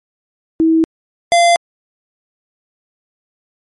sine / square tone pair in turn, 323.4 / 688.4 Hz, E4 / F5, -33 / -25 cents, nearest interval octave + minor second, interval 1308 cents, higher second, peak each -8 dBFS, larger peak neither, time 0.6-0.84 / 1.32-1.56 s, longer neither, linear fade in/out 0 ms, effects MP3 48 kbps

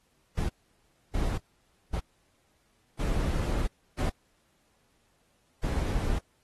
brown noise bursts at uneven times, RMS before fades -28 dBFS, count 6, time 0.37-0.49 / 1.14-1.38 / 1.93-2 / 2.99-3.67 / 3.98-4.1 / 5.63-6.19 s, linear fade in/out 10 ms, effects pink hiss -70 dBFS RMS until 6.43 s + AAC 32 kbps

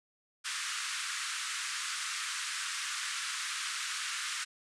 pink band-pass noise, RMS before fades -37 dBFS, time 0.44-4.45 s, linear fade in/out 20 ms, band 1200 to 9600 Hz, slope 48 dB/octave, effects none

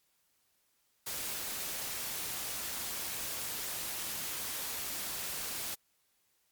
white noise, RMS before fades -38 dBFS, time 1.06-5.75 s, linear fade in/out 10 ms, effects white hiss -74 dBFS RMS until 6.51 s + MP3 96 kbps

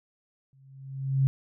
sine tone with exponential growth, 135 Hz, C#3, 45 cents flat, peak -17 dBFS, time 0.53-1.27 s, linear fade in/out 0 ms, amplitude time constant 160 ms, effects none

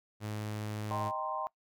sawtooth tone, 106.3 Hz, G#2, 41 cents sharp, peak -32 dBFS, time 0.2-1.12 s, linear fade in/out 50 ms
sine chord, C minor seventh, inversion first, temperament equal, 622.3 / 784 / 932.3 / 1046.5 Hz, Eb5 / G5 / Bb5 / C6, 0 / 0 / 0 / 0 cents, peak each -40 / -39 / -40 / -37 dBFS, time 0.91-1.47 s, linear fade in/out 0 ms
effects noise-tail reverb RT60 0.1 s tail -21 dB re dry

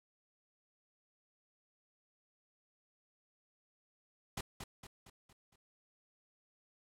pink noise with echo, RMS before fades -40 dBFS, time 4.37-4.41 s, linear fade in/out 5 ms, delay 230 ms, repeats 5, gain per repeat -6 dB, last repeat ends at 5.56 s, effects low-pass 12000 Hz 12 dB/octave

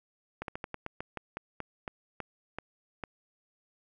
slowing click train, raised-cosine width 0.5 ms, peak -21 dBFS, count 14, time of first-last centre 0.42-3.038 s, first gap 62 ms, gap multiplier 1.18, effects none

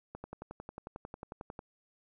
click train, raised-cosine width 1 ms, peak -28 dBFS, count 17, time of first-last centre 0.15-1.591 s, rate 11.1 Hz, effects none

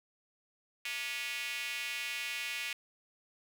square tone with high-pass filter, 130 Hz, C3, 11 cents flat, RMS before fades -38 dBFS, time 0.85-2.73 s, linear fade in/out 2 ms, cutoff 2400 Hz, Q 3.5, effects none

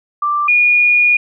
sine tone pair in turn, 1177 / 2441 Hz, D6 / D#7, +3 / -34 cents, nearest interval octave + minor second, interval 1263 cents, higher second, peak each -13 / -8 dBFS, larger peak second, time 0.22-0.48 / 0.48-1.17 s, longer second, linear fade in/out 5 ms, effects none

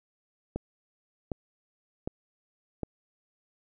click train, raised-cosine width 2 ms, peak -18 dBFS, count 4, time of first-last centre 0.56-2.833 s, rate 1.32 Hz, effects none

